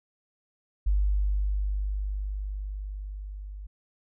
sine tone with level ramp, 49.87 Hz, G1, 30 cents sharp, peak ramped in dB -20 to -37 dBFS, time 0.86-3.67 s, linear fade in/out 10 ms, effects none

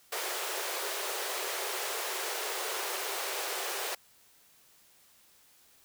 pink high-pass noise, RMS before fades -35 dBFS, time 0.12-3.95 s, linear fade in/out 5 ms, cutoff 360 Hz, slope 96 dB/octave, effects white hiss -62 dBFS RMS until 5.84 s

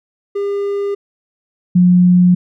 triangle / sine tone pair in turn, 402.3 / 179.2 Hz, G4 / F3, +45 / +45 cents, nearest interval octave + major second, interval 1400 cents, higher first, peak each -14 / -6 dBFS, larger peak second, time 0.35-0.95 / 1.75-2.35 s, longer neither, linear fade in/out 10 ms, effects none

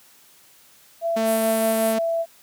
sine tone with pitch glide, 670 to 665 Hz, E5 to E5, +28 to +15 cents, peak -20 dBFS, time 1.01-2.26 s, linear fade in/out 50 ms, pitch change -13 cents, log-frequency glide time 1.14-1.31 s
sawtooth tone, 223.5 Hz, A3, 27 cents sharp, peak -19 dBFS, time 1.16-1.99 s, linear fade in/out 10 ms
white band-pass noise, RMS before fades -33 dBFS, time 1.24-1.96 s, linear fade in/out 50 ms, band 8000 to 14000 Hz, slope 48 dB/octave
effects white hiss -53 dBFS RMS until 2.42 s + high-pass 80 Hz 12 dB/octave

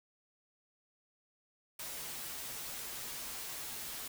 white noise with comb filter, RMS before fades -43 dBFS, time 1.79-4.08 s, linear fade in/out 5 ms, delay 10 ms, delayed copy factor -0.55, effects none

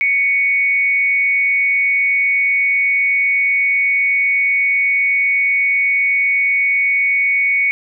sine tone with frequency modulation, 2228 Hz, C#7, 8 cents sharp, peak -12 dBFS, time 0.01-7.71 s, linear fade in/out 0 ms, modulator 209 Hz, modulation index 0.31, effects none

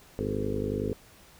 harmonic tone with a mistuned harmonic, 50.9 Hz, G#1, 34 cents flat, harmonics 1 / 2 / 3 / 4 / 5 / 6 / 7 / 8 / 9 / 10, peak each -39 / -35 / -40 / -37 / -35 / -40 / -38 / -35 / -35 / -40 dBFS, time 0.19-0.93 s, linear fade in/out 0 ms, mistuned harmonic 9, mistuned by -44 cents, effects pink hiss -55 dBFS RMS until 1.39 s

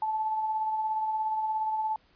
sine tone with tremolo, 871 Hz, A5, 18 cents flat, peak -25 dBFS, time 0.02-1.96 s, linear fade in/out 2 ms, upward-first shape sine, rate 17 Hz, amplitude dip 35%, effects pink hiss -64 dBFS RMS until 2.15 s + resampled to 11025 Hz

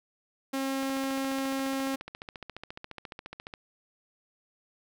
sawtooth tone, 269.4 Hz, C#4, 49 cents flat, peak -25 dBFS, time 0.53-1.96 s, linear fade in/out 10 ms
click train, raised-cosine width 0.3 ms, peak -24 dBFS, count 40, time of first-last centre 0.83-3.538 s, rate 14.4 Hz
effects none

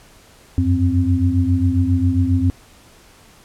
sine tone cluster, 88.5 / 95.9 / 262 Hz, F2 / G2 / C4, +23 / -37 / +2 cents, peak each -18 dBFS, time 0.58-2.5 s, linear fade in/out 0 ms, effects pink hiss -48 dBFS RMS until 3.44 s + low-pass 12000 Hz 12 dB/octave

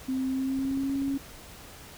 sine tone with pitch glide, 261.6 to 274.9 Hz, C4 to C#4, 0 to -14 cents, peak -26 dBFS, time 0.08-1.18 s, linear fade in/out 10 ms, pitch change +86 cents, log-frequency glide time 0.24-0.96 s
click train, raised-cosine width 3 ms, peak -30 dBFS, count 10, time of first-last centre 0.59-1.142 s, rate 16.3 Hz
effects pink hiss -47 dBFS RMS until 1.97 s

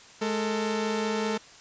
sawtooth tone pair together, 211.7 / 448.5 Hz, G#3 / A4, +33 / +33 cents, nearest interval octave + minor second, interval 1300 cents, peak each -25 dBFS, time 0.21-1.38 s, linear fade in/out 10 ms, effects white hiss -50 dBFS RMS until 1.6 s + resampled to 16000 Hz

